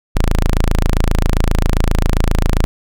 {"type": "tone", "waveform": "sawtooth", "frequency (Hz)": 27.5, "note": "A0", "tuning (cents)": 0, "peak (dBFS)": -7, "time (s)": [0.15, 2.65], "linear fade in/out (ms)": 0, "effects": []}